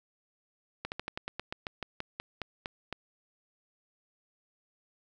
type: slowing click train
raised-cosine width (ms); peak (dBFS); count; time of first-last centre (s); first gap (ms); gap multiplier
0.3; -19; 15; 0.85-2.927; 69; 1.11
effects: none

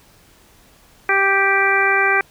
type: harmonic tone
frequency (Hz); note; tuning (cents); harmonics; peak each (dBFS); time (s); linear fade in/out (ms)
392; G4; 0; 1 / 2 / 3 / 4 / 5 / 6; -22 / -22 / -22 / -18 / -20 / -20; 1.09-2.21; 2
effects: pink hiss -51 dBFS RMS until 2.3 s

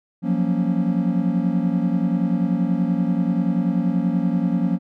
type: chord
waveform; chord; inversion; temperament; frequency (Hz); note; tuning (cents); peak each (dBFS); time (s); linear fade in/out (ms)
triangle; Gb major seventh; third; equal; 174.61 / 185 / 233.1 / 277.2; F3 / Gb3 / Bb3 / Db4; 0 / 0 / 0 / 0; -20 / -21 / -22 / -24; 0.22-4.79; 50
effects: none

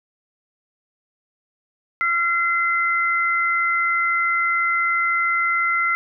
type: tone pair together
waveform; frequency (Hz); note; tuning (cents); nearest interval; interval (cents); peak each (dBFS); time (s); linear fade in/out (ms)
sine; 1370 / 2053; F6 / C7; -34 / -33; perfect fifth; 701; -20; 2.01-5.95; 0
effects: none

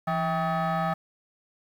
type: tone with frequency modulation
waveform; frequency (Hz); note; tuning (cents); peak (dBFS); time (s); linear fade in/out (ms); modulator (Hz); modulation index
sine; 311.1; D#4; 0; -21; 0.07-0.94; 10; 480; 2.3
effects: tanh soft clip ceiling -23 dBFS + 9-bit

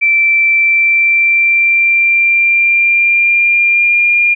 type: tone with pitch glide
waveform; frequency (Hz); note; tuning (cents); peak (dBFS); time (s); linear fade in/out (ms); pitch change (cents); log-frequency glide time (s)
sine; 2337 to 2408; D7 to D7; -9 to +43; -7; 0.01-4.35; 20; +52; 0.54-4.1
effects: none

